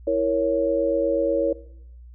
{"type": "chord", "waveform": "sine", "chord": "A# diminished", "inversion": "second", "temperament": "equal", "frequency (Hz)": [329.6, 466.2, 554.4], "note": ["E4", "A#4", "C#5"], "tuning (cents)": [0, 0, 0], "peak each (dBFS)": [-26, -24, -21], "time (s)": [0.07, 1.53], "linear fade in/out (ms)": 5, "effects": ["noise-tail reverb RT60 0.7 s tail -18 dB re dry", "added 60 Hz sine -41 dBFS peak until 2.14 s"]}